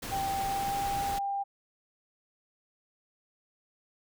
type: noise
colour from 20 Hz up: pink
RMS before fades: -38 dBFS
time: 0.02-1.19 s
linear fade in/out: 10 ms
type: tone with pitch glide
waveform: sine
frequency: 784 to 795.9 Hz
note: G5 to G5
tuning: 0 to +26 cents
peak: -29 dBFS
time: 0.11-1.44 s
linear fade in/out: 20 ms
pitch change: +26 cents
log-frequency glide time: 0.44-0.75 s
effects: none